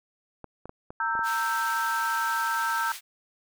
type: clicks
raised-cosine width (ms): 1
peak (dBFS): -26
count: 6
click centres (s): 0.443 / 0.656 / 0.694 / 0.905 / 1.153 / 1.192
type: chord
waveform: sine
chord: E diminished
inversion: second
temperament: equal with one note detuned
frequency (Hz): 920.6 / 1318.5 / 1568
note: Bb5 / E6 / G6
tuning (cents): -22 / 0 / 0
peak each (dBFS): -29 / -29 / -29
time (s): 1-2.92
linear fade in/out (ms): 2
type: high-pass noise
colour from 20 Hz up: pink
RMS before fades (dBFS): -39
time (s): 1.23-3.01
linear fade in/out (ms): 50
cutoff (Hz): 1900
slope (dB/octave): 12
effects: none